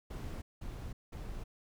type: noise bursts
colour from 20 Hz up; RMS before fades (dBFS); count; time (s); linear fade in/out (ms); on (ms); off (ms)
brown; -42; 3; 0.1-1.44; 10; 320; 190
effects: none